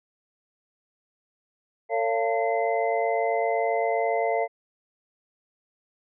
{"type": "tone cluster", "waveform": "sine", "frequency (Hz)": [451.3, 559, 689, 894, 2054], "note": ["A4", "C#5", "F5", "A5", "C7"], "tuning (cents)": [44, 14, -24, 27, -33], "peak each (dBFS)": [-27, -29, -25, -33, -34], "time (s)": [1.89, 4.48], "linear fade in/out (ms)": 50, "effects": []}